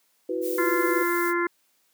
sine chord, E suspended second, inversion none, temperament just, 329.6 / 370.8 / 494.4 Hz, E4 / F#4 / B4, 0 / +4 / +2 cents, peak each -30 / -29 / -29 dBFS, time 0.29-1.03 s, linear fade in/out 5 ms
violet noise, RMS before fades -35 dBFS, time 0.41-1.34 s, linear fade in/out 50 ms
harmonic tone, 346.4 Hz, F4, 14 cents flat, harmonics 1 / 3 / 4 / 5 / 6, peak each -24 / -29 / -30 / -31 / -32 dBFS, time 0.58-1.47 s, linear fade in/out 5 ms
effects white hiss -67 dBFS RMS until 1.93 s + high-pass 200 Hz 12 dB/octave

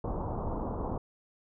pink low-pass noise, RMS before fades -34 dBFS, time 0.04-0.98 s, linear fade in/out 5 ms, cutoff 1100 Hz, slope 48 dB/octave, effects none

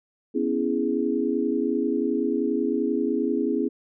sine chord, C# minor seventh, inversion third, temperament equal, 246.9 / 277.2 / 329.6 / 415.3 Hz, B3 / C#4 / E4 / G#4, 0 / 0 / 0 / 0 cents, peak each -27 dBFS, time 0.34-3.69 s, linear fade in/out 20 ms, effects none

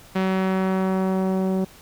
sawtooth tone with low-pass filter sweep, 189 Hz, F#3, 37 cents sharp, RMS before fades -22 dBFS, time 0.15-1.65 s, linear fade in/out 10 ms, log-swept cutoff 2900 to 540 Hz, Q 0.86, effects pink hiss -48 dBFS RMS until 1.81 s

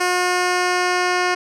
10% pulse tone with low-pass filter sweep, 360 Hz, F#4, 47 cents flat, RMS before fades -19 dBFS, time 0-1.35 s, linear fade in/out 10 ms, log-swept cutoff 8800 to 5200 Hz, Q 0.97, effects none

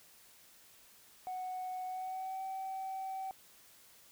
sine tone with pitch glide, 740 to 765.7 Hz, F#5 to G5, 0 to -41 cents, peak -36 dBFS, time 1.27-3.31 s, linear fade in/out 0 ms, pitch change +59 cents, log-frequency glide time 1.86-2.43 s, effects tanh soft clip ceiling -35 dBFS + white hiss -61 dBFS RMS until 4.11 s

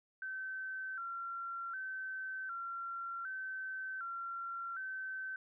sine tone with vibrato, 1451 Hz, F#6, 34 cents flat, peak -39 dBFS, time 0.22-5.36 s, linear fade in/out 2 ms, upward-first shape square, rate 0.66 Hz, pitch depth 100 cents each way, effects none

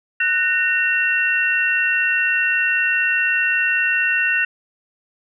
sine tone cluster, 1485 / 1840 / 2728 Hz, F#6 / A#6 / F7, +6 / -23 / -41 cents, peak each -20 dBFS, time 0.2-4.45 s, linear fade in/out 5 ms, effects none

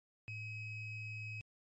triangle ring-modulated tone, 1221 Hz, D#6, 33 cents flat, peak -37 dBFS, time 0.28-1.41 s, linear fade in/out 0 ms, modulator 1330 Hz, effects MP3 32 kbps

